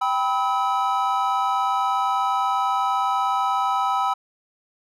triangle chord, E minor, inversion first, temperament equal with one note detuned, 784 / 987.8 / 1287.7 Hz, G5 / B5 / E6, 0 / 0 / -41 cents, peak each -22 dBFS, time 0.01-4.14 s, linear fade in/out 10 ms, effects none

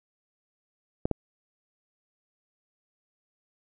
clicks, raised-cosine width 2 ms, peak -12 dBFS, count 2, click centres 1.055 / 1.113 s, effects none

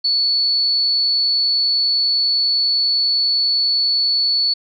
sine tone, 4435 Hz, C#8, in tune, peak -14 dBFS, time 0.04-4.54 s, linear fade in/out 10 ms, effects none

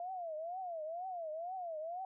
sine tone with vibrato, 683 Hz, F5, 39 cents flat, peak -39 dBFS, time 0-2.05 s, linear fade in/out 2 ms, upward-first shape triangle, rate 2.1 Hz, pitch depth 210 cents each way, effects none

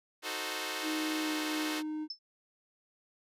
5% pulse chord, D# diminished seventh, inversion none, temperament equal, 311.1 / 370 / 440 / 523.3 Hz, D#4 / F#4 / A4 / C5, 0 / 0 / 0 / 0 cents, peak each -29 dBFS, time 0.22-1.83 s, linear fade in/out 50 ms
triangle tone with pitch glide, 311.1 to 307.9 Hz, D#4 to D#4, 0 to -18 cents, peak -32 dBFS, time 0.82-2.08 s, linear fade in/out 50 ms, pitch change -18 cents, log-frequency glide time 1.22-1.29 s
sine tone with exponential decay, 5274 Hz, E8, in tune, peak -33 dBFS, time 2.1-2.19 s, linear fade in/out 5 ms, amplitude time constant 19 ms
effects resampled to 32000 Hz

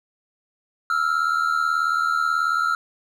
triangle tone pair together, 1318.5 / 1396.9 Hz, E6 / F6, 0 / 0 cents, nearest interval minor second, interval 100 cents, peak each -20 dBFS, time 0.9-2.75 s, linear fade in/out 2 ms, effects none

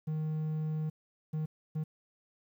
triangle tone bursts at uneven times, 155.56 Hz, D#3, in tune, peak -29 dBFS, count 3, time 0.07-0.9 / 1.33-1.46 / 1.75-1.84 s, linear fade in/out 10 ms, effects 11-bit

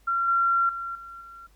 sine tone with level steps, 1370 Hz, F6, 34 cents flat, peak -22 / -19 / -30 / -39 / -42 dBFS, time 0.07-1.47 s, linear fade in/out 10 ms, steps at 0.28 / 0.69 / 0.95 / 1.21 s, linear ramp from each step 2 ms, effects added 50 Hz sine -57 dBFS peak until 1.55 s + pink hiss -64 dBFS RMS until 1.55 s

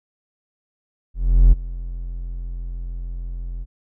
triangle tone with ADSR envelope, 43.15 Hz, F1, 20 cents flat, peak -4 dBFS, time 1.14-3.66 s, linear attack 380 ms, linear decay 21 ms, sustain -20 dB, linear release 41 ms, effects none

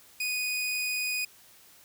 sawtooth tone, 2482 Hz, D#7, 5 cents flat, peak -25 dBFS, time 0.2-1.25 s, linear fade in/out 5 ms, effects white hiss -56 dBFS RMS until 1.84 s

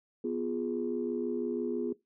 sine chord, F diminished, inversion second, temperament equal, 246.9 / 349.2 / 415.3 Hz, Cb4 / F4 / Ab4, 0 / 0 / 0 cents, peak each -34 dBFS, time 0.24-1.93 s, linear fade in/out 5 ms, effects noise-tail reverb RT60 0.2 s tail -20 dB re dry + tanh soft clip ceiling -21 dBFS

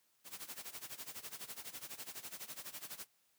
white noise with tremolo, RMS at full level -45 dBFS, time 0.24-3.07 s, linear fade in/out 50 ms, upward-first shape sine, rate 12 Hz, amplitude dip 85%, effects white hiss -75 dBFS RMS until 3.38 s + high-pass 100 Hz 12 dB/octave

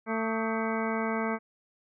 harmonic tone with a mistuned harmonic, 223.3 Hz, A3, 26 cents sharp, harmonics 1 / 2 / 3 / 4 / 5 / 6 / 7 / 9 / 10, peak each -31 / -34 / -36 / -37 / -38 / -39 / -39 / -41 / -41 dBFS, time 0.06-1.39 s, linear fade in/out 50 ms, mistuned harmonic 6, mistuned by -80 cents, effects none

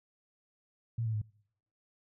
sine tone with pitch steps, 115.5 / 110.99 / 106.65 Hz, A#2 / A2 / G#2, -16 / +16 / +46 cents, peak -30 dBFS, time 0.98-1.217 s, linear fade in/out 5 ms, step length 79 ms, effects noise-tail reverb RT60 0.7 s tail -25 dB re dry

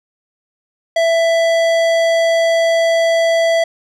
sine tone with tanh clipping, 663 Hz, E5, 10 cents sharp, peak -13 dBFS, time 0.96-3.64 s, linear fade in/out 5 ms, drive 17 dB, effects none

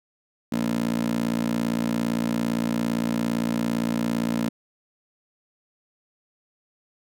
15% pulse tone with high-pass filter, 57.6 Hz, A#1, 20 cents flat, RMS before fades -25 dBFS, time 0.52-4.49 s, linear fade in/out 5 ms, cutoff 240 Hz, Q 3, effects none

